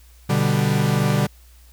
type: chord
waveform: 45% pulse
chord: G major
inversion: first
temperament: equal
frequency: 123.47 / 146.83 / 196 Hz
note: B2 / D3 / G3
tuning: 0 / 0 / 0 cents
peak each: -22 / -20 / -22 dBFS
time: 0.29-1.27 s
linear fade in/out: 10 ms
effects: added 60 Hz sine -46 dBFS peak until 1.72 s + white hiss -55 dBFS RMS until 1.72 s